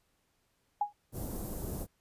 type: tone with exponential decay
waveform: sine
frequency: 825 Hz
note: G#5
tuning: 12 cents flat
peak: -23 dBFS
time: 0.81-0.93 s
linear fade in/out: 5 ms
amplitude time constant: 25 ms
type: band-stop noise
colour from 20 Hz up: pink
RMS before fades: -38 dBFS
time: 1.12-1.87 s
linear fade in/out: 50 ms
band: 550 to 12000 Hz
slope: 12 dB/octave
effects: pink hiss -75 dBFS RMS until 2 s + resampled to 32000 Hz